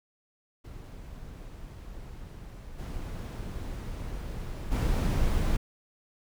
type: noise with level steps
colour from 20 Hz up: brown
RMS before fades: -43 / -36 / -26 dBFS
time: 0.64-5.57 s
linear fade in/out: 10 ms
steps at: 2.78 / 4.71 s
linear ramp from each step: 20 ms
effects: none